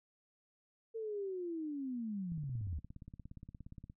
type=linear sweep; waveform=sine; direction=down; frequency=456.2 to 69 Hz; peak=-37 dBFS; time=0.94-2.8 s; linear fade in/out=20 ms
type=click train; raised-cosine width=5 ms; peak=-37 dBFS; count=28; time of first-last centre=2.32-3.899 s; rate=17.1 Hz
effects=noise-tail reverb RT60 0.1 s tail -20 dB re dry